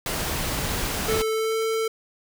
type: noise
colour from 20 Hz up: pink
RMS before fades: -27 dBFS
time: 0.06-1.22 s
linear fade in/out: 2 ms
type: tone with pitch glide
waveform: square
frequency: 440 to 445.6 Hz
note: A4 to A4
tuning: 0 to +22 cents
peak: -23 dBFS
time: 1.08-1.88 s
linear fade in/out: 5 ms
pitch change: +22 cents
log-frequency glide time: 1.32-1.59 s
effects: none